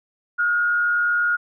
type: tone with frequency modulation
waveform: sine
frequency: 1429 Hz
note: F6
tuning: 39 cents sharp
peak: -17 dBFS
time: 0.38-1.37 s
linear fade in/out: 20 ms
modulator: 110 Hz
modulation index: 0.41
effects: none